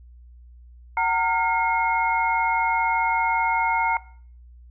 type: tone cluster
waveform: sine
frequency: 753 / 918 / 1411 / 2157 Hz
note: F#5 / A#5 / F6 / C#7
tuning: +30 / -27 / +17 / -48 cents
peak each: -29 / -21 / -29 / -26 dBFS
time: 0.97-3.97 s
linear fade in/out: 2 ms
effects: noise-tail reverb RT60 0.5 s tail -20 dB re dry + added 60 Hz sine -44 dBFS peak until 4.7 s